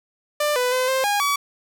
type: tone with pitch steps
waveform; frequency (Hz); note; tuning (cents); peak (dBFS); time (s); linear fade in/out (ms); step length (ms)
sawtooth; 594 / 497.9 / 510 / 526 / 818 / 1139; D5 / B4 / C5 / C5 / G#5 / C#6; +20 / +14 / -44 / +9 / -26 / +47; -15; 0.4-1.36; 5; 160
effects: none